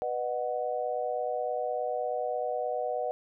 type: chord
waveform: sine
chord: B major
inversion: none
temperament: equal with one note detuned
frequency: 493.9 / 610.5 / 740 Hz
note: B4 / D#5 / F#5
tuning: 0 / -33 / 0 cents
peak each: -33 dBFS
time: 0.02-3.11 s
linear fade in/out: 0 ms
effects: none